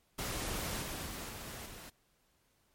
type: noise with level steps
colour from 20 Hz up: pink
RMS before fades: -38 / -41 / -43 / -45 / -49 dBFS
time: 0.18-1.9 s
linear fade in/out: 10 ms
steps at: 0.82 / 1.06 / 1.29 / 1.66 s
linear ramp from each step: 2 ms
effects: pink hiss -73 dBFS RMS until 2.74 s + MP3 64 kbps